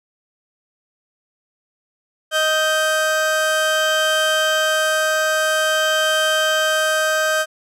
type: tone pair together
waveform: 30% pulse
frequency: 625.3 / 1563 Hz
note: D#5 / G6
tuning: +8 / -6 cents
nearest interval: octave + major third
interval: 1586 cents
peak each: -16 dBFS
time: 2.31-7.46 s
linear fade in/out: 50 ms
effects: low-pass 12000 Hz 12 dB/octave